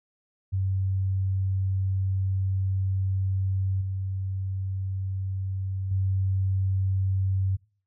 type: tone with level steps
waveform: sine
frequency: 95.6 Hz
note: G2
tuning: 43 cents flat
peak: -23 / -27 / -22 dBFS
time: 0.52-7.57 s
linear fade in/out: 20 ms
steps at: 3.81 / 5.91 s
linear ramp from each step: 5 ms
effects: noise-tail reverb RT60 0.4 s tail -22 dB re dry